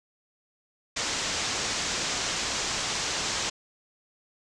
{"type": "low-pass noise", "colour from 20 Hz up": "white", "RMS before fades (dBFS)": -30, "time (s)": [0.96, 3.5], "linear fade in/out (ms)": 10, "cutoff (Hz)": 7400, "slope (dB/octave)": 48, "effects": []}